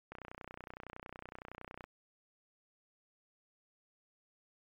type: click train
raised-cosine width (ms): 0.5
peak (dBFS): -30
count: 54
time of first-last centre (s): 0.12-1.841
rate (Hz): 30.8
effects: MP3 96 kbps